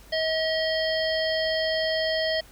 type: harmonic tone with a mistuned harmonic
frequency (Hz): 638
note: D#5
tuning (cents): +43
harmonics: 1 / 3 / 5 / 7 / 8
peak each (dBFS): -25 / -30 / -32 / -33 / -34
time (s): 0.12-2.41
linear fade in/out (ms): 10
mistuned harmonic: 7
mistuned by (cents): -22
effects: added 50 Hz sine -50 dBFS peak until 2.51 s + pink hiss -52 dBFS RMS until 2.51 s